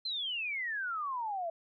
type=exponential sweep; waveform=sine; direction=down; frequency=4186 to 649 Hz; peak=-33 dBFS; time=0.05-1.5 s; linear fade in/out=5 ms; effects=none